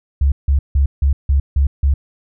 sine tone bursts, 69.3 Hz, C#2, in tune, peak -10 dBFS, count 7, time 0.21-1.94 s, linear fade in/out 5 ms, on 110 ms, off 160 ms, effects none

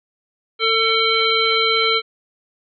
harmonic tone, 448.4 Hz, A4, 33 cents sharp, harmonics 1 / 3 / 5 / 7 / 9, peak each -21 / -21 / -21 / -21 / -21 dBFS, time 0.59-2.02 s, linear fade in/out 50 ms, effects none

